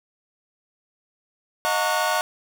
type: tone cluster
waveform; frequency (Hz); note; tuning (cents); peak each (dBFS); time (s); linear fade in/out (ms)
45% pulse; 623 / 718 / 908 / 1118 / 1463; D#5 / F5 / A#5 / C#6 / F#6; +2 / +48 / -46 / +14 / -20; -27; 1.65-2.21; 0
effects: none